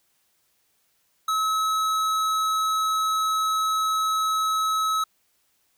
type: tone with hard clipping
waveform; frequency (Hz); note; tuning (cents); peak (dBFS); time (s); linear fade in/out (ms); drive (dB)
sine; 1289; E6; -39; -23; 1.28-5.04; 5; 15
effects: white hiss -68 dBFS RMS until 5.77 s